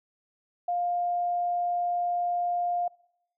sine tone, 704 Hz, F5, 14 cents sharp, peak -25 dBFS, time 0.68-2.88 s, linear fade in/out 5 ms, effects noise-tail reverb RT60 0.8 s tail -24 dB re dry

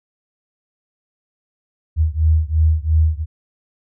sine beating tone pair, 77.78 / 80.68 Hz, D#2 / E2, 0 / -37 cents, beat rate 2.9 Hz, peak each -15 / -16 dBFS, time 1.96-3.26 s, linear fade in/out 50 ms, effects none

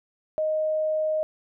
sine tone, 622.3 Hz, D#5, in tune, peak -22 dBFS, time 0.38-1.23 s, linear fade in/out 0 ms, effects none

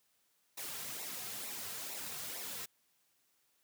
white noise with flanger, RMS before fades -43 dBFS, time 0.57-2.66 s, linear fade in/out 10 ms, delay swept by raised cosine 0.62 to 3.52 ms, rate 2.2 Hz, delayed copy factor -0.6, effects white hiss -75 dBFS RMS until 3.63 s + high-pass 80 Hz 12 dB/octave

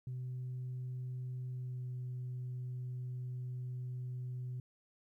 sine tone with pitch glide, 126.8 to 125.63 Hz, B2 to B2, +46 to +30 cents, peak -37 dBFS, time 0.07-4.6 s, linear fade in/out 2 ms, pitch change -16 cents, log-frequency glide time 1.49-1.88 s, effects tanh soft clip ceiling -36 dBFS + 13-bit

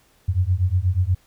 sine beating tone pair, 87.4 / 95.7 Hz, F2 / G2, +2 / -41 cents, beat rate 8.3 Hz, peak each -20 dBFS, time 0.28-1.15 s, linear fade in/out 10 ms, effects pink hiss -59 dBFS RMS until 1.26 s

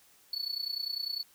triangle tone with amplitude modulation, 4435 Hz, C#8, in tune, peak -28 dBFS, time 0.33-1.23 s, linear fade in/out 2 ms, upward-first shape sine, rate 30 Hz, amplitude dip 85%, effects white hiss -62 dBFS RMS until 1.34 s

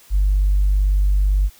sine tone, 49 Hz, G1, in tune, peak -12 dBFS, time 0.1-1.5 s, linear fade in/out 50 ms, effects tanh soft clip ceiling -9 dBFS + white hiss -49 dBFS RMS until 1.59 s

